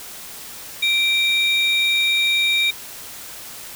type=tone pair together; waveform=triangle; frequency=2349 / 3729 Hz; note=D7 / A#7; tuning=0 / 0 cents; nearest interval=minor sixth; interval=800 cents; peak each=-17 dBFS; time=0.82-2.71 s; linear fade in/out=10 ms; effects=white hiss -36 dBFS RMS until 3.75 s